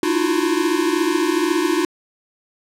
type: tone cluster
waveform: square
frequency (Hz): 300.8 / 328.4 / 342.6 / 364.8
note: D4 / E4 / F4 / F#4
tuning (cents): +42 / -6 / -33 / -24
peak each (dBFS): -23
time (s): 0.03-1.85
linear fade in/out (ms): 2
effects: low-pass 12000 Hz 12 dB/octave